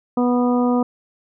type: harmonic tone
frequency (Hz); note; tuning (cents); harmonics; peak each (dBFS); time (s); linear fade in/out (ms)
245.6; B3; -9; 1 / 2 / 3 / 4 / 5; -16 / -22 / -26 / -28 / -30; 0.17-0.83; 5
effects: none